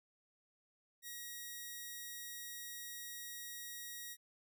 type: tone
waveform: 5% pulse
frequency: 1900 Hz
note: A#6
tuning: 33 cents sharp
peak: -35 dBFS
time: 1.02-4.17 s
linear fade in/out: 50 ms
effects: none